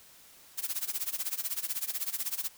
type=noise with tremolo; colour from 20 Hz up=blue; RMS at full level=-31 dBFS; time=0.57-2.49 s; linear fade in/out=20 ms; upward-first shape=sine; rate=16 Hz; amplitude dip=90%; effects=white hiss -56 dBFS RMS until 2.57 s